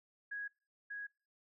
sine tone with echo, 1658 Hz, G#6, 3 cents flat, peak -39 dBFS, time 0.31-0.48 s, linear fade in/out 10 ms, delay 590 ms, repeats 1, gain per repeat -2 dB, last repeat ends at 1.07 s, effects noise-tail reverb RT60 0.4 s tail -25 dB re dry

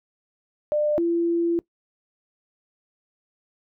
sine tone pair in turn, 598 / 339.3 Hz, D5 / F4, +31 / -50 cents, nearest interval minor seventh, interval 981 cents, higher first, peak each -19 dBFS, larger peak neither, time 0.72-0.98 / 0.98-1.59 s, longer second, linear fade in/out 0 ms, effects noise-tail reverb RT60 0.1 s tail -21 dB re dry

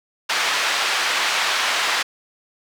pink band-pass noise, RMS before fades -21 dBFS, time 0.29-2.03 s, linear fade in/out 10 ms, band 1100 to 4700 Hz, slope 12 dB/octave, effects none

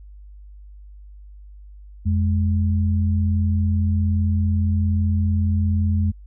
sine tone pair together, 87.54 / 208.8 Hz, F2 / G#3, +5 / +10 cents, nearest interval octave + minor third, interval 1505 cents, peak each -17 / -24 dBFS, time 2.05-6.12 s, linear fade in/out 20 ms, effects added 50 Hz sine -39 dBFS peak until 6.26 s

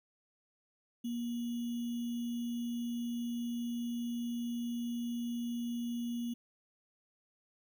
sine tone with sample-and-hold, 237.4 Hz, A#3, 32 cents sharp, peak -34 dBFS, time 1.04-6.34 s, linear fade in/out 10 ms, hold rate 3150 Hz, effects none

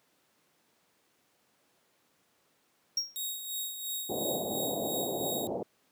triangle tone with exponential decay, 5588 Hz, F8, in tune, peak -23 dBFS, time 2.97-3.17 s, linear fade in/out 5 ms, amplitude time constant 42 ms
10% pulse tone with tremolo, 3769 Hz, A#7, 18 cents sharp, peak -25 dBFS, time 3.16-5.47 s, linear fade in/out 0 ms, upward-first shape sine, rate 2.9 Hz, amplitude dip 55%
white low-pass noise, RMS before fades -33 dBFS, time 4.09-5.63 s, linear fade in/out 5 ms, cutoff 730 Hz, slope 48 dB/octave
effects pink hiss -70 dBFS RMS until 5.91 s + high-pass 200 Hz 12 dB/octave

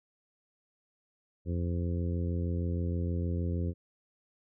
harmonic tone, 86.4 Hz, F2, 18 cents flat, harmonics 1 / 2 / 3 / 4 / 5 / 6, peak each -30 / -36 / -40 / -42 / -44 / -46 dBFS, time 1.45-3.74 s, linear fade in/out 50 ms, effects none

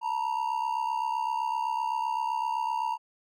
triangle ring-modulated tone, 927 Hz, A#5, 10 cents flat, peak -22 dBFS, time 0.01-2.98 s, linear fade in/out 50 ms, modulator 33.9 Hz, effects none

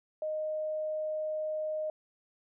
sine tone, 619 Hz, D#5, 9 cents flat, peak -31 dBFS, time 0.22-1.9 s, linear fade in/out 2 ms, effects none

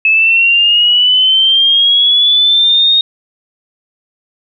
sine linear sweep, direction up, 2590 to 3729 Hz, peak -6 dBFS, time 0.05-3.01 s, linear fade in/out 2 ms, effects none

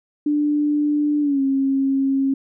sine tone with pitch glide, 295.5 to 271 Hz, D4 to C#4, +11 to -39 cents, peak -16 dBFS, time 0.26-2.34 s, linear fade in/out 5 ms, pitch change -150 cents, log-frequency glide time 1.21-1.41 s, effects none

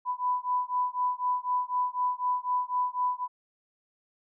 sine beating tone pair, 993 / 997 Hz, B5 / B5, +9 / +16 cents, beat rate 4 Hz, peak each -29 dBFS, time 0.05-3.28 s, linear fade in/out 50 ms, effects none

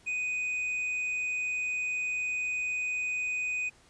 triangle tone with tanh clipping, 2492 Hz, D#7, 2 cents sharp, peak -30 dBFS, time 0.06-3.7 s, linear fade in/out 20 ms, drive 8 dB, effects pink hiss -60 dBFS RMS until 3.89 s + resampled to 22050 Hz

